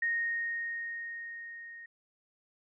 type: tone with level ramp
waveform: sine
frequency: 1859 Hz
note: A#6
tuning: 5 cents flat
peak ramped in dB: -27 to -45 dBFS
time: 0.02-1.86 s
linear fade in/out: 5 ms
effects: none